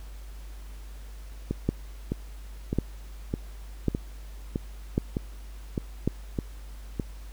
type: two click trains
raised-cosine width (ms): 3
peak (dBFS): -10 / -14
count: 5 / 10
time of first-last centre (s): 1.69-6.076 / 1.51-6.998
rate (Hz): 0.912 / 1.64
effects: added 50 Hz sine -39 dBFS peak until 7.32 s + pink hiss -54 dBFS RMS until 7.32 s